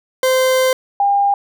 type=tone pair in turn; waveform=40% pulse / sine; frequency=518 / 803.4 Hz; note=C5 / G5; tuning=-17 / +42 cents; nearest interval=minor sixth; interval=759 cents; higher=second; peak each=-11 dBFS; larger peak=neither; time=0.23-0.73 / 1-1.34 s; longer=first; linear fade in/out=2 ms; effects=none